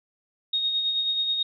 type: tone with tremolo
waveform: sine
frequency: 3729 Hz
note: A#7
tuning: in tune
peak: -21 dBFS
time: 0.53-1.43 s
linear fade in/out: 5 ms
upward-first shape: sine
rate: 9.3 Hz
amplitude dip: 40%
effects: none